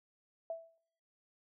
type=tone with exponential decay; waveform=sine; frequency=659 Hz; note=E5; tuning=1 cent flat; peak=-34 dBFS; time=0.5-0.78 s; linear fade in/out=2 ms; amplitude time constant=60 ms; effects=noise-tail reverb RT60 0.7 s tail -26 dB re dry